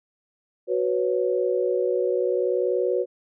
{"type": "chord", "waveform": "sine", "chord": "F# suspended fourth", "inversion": "none", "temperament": "equal", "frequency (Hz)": [370, 493.9, 554.4], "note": ["F#4", "B4", "C#5"], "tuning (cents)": [0, 0, 0], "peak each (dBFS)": [-24, -24, -27], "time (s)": [0.67, 3.06], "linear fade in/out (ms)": 50, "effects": []}